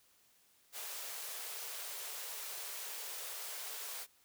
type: high-pass noise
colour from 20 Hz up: white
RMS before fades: -44 dBFS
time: 0.72-4.07 s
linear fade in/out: 50 ms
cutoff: 390 Hz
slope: 96 dB/octave
effects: white hiss -69 dBFS RMS until 4.24 s